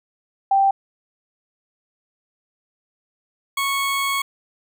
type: tone pair in turn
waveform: sine / 20% pulse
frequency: 784 / 1104.1 Hz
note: G5 / C#6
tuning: 0 / -7 cents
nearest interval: tritone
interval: 593 cents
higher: second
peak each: -13 / -15 dBFS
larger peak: first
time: 0.51-0.71 / 3.57-4.22 s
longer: second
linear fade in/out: 5 ms
effects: none